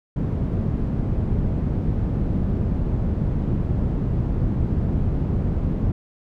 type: low-pass noise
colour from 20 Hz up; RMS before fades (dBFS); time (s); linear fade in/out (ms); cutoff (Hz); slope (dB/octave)
white; -22; 0.16-5.92; 5; 150; 12
effects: none